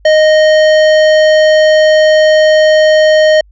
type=tone with hard clipping; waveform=sine; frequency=620 Hz; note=D#5; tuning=6 cents flat; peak=-6 dBFS; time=0.05-3.41 s; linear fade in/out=5 ms; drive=14 dB; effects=added 50 Hz sine -40 dBFS peak until 3.51 s + resampled to 16000 Hz

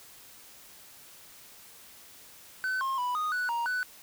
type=tone with pitch steps; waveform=triangle; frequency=1518 / 1068 / 987 / 1240 / 1480 / 939 / 1493 Hz; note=F#6 / C6 / B5 / D#6 / F#6 / A#5 / F#6; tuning=+44 / +35 / -1 / -6 / 0 / +12 / +15 cents; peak=-26 dBFS; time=2.64-3.83 s; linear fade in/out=0 ms; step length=170 ms; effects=white hiss -52 dBFS RMS until 4.02 s

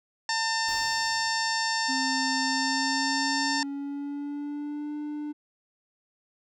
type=harmonic tone; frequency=900 Hz; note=A5; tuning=39 cents sharp; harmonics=1 / 2 / 3 / 4 / 5 / 6 / 7 / 8 / 9; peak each=-30 / -30 / -40 / -40 / -34 / -31 / -43 / -40 / -43 dBFS; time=0.29-3.63 s; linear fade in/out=2 ms
type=noise with exponential decay; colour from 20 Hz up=pink; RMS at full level=-44 dBFS; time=0.68-2.48 s; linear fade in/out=2 ms; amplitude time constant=390 ms
type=tone with pitch glide; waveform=triangle; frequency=263.4 to 297.4 Hz; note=C4 to D4; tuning=+12 to +22 cents; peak=-29 dBFS; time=1.88-5.33 s; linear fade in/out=20 ms; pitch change=+210 cents; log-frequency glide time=2.42-4.95 s
effects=none

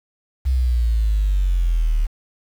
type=exponential sweep; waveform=sine; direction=down; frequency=66.5 to 37 Hz; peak=-14 dBFS; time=0.45-2.07 s; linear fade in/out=20 ms; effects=tanh soft clip ceiling -10 dBFS + 7-bit

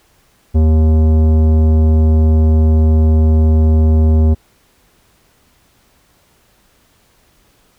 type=tone with tanh clipping; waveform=triangle; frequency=78.6 Hz; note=D#2; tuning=18 cents sharp; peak=-9 dBFS; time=0.54-4.35 s; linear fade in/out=20 ms; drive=18 dB; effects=pink hiss -54 dBFS RMS until 7.78 s

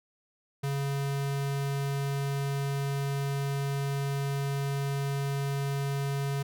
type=tone; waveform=square; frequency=139.4 Hz; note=C#3; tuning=10 cents sharp; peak=-29 dBFS; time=0.63-6.43 s; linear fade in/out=10 ms; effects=none

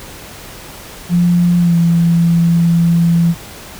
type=tone with pitch glide; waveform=sine; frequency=174.61 to 168.95 Hz; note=F3 to E3; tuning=0 to +43 cents; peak=-8 dBFS; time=1.09-3.35 s; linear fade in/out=50 ms; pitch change=-57 cents; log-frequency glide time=1.59-1.76 s; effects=pink hiss -33 dBFS RMS until 3.79 s

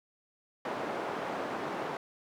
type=band-pass noise; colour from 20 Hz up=white; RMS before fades=-36 dBFS; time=0.65-1.97 s; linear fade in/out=2 ms; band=240 to 900 Hz; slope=12 dB/octave; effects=none

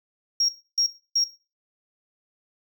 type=tone bursts; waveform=triangle; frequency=5588 Hz; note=F8; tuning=in tune; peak=-16 dBFS; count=3; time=0.4-1.241 s; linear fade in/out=5 ms; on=87 ms; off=290 ms; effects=noise-tail reverb RT60 0.3 s tail -17 dB re dry + tanh soft clip ceiling -15 dBFS

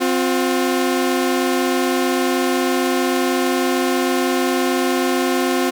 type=tone pair together; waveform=sawtooth; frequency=261 / 356.8 Hz; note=C4 / F4; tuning=-4 / +37 cents; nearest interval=perfect fourth; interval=541 cents; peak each=-15 dBFS; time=0-5.71 s; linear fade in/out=20 ms; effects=none

